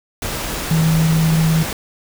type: tone in noise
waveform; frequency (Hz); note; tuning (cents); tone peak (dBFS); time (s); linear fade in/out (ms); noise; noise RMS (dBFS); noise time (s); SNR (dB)
sine; 160.7; E3; -44; -12; 0.71-1.63; 2; pink; -24; 0.22-1.73; +9
effects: none